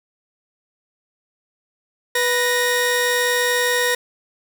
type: tone pair together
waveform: sawtooth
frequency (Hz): 491.3 / 1864.7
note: B4 / A#6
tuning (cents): -9 / 0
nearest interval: octave + major seventh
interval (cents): 2309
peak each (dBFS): -16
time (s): 2.15-3.95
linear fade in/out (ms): 5
effects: 7-bit